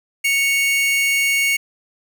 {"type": "tone pair together", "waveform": "45% pulse", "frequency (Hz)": [2217, 2793], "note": ["C#7", "F7"], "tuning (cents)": [0, -1], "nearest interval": "major third", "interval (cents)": 399, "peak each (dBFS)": [-16, -23], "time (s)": [0.24, 1.57], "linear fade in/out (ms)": 10, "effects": []}